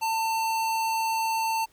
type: tone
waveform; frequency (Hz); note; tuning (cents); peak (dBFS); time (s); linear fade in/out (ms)
square; 896; A5; +31; -25; 0.01-1.66; 20
effects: pink hiss -62 dBFS RMS until 1.72 s